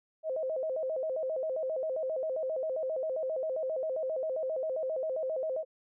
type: tone with vibrato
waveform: sine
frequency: 575 Hz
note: D5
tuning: 37 cents flat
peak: -30 dBFS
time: 0.23-5.65 s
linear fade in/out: 50 ms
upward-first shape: square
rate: 7.5 Hz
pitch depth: 170 cents each way
effects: none